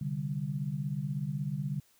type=chord; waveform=sine; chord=C suspended second; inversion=none; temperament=just; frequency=130.81 / 147.16 / 196.22 Hz; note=C3 / D3 / G3; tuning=0 / +4 / +2 cents; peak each=-38 / -33 / -38 dBFS; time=0.01-1.8 s; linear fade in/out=5 ms; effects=white hiss -66 dBFS RMS until 1.99 s